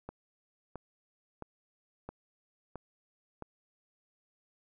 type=click train; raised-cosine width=1 ms; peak=-27 dBFS; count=6; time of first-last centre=0.09-3.423 s; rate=1.5 Hz; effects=none